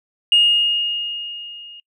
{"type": "tone with level ramp", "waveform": "sine", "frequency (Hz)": 2851, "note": "F7", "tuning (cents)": 35, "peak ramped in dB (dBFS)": [-8, -37], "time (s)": [0.32, 1.8], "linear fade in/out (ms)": 2, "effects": ["noise-tail reverb RT60 0.1 s tail -24 dB re dry", "tanh soft clip ceiling -5 dBFS"]}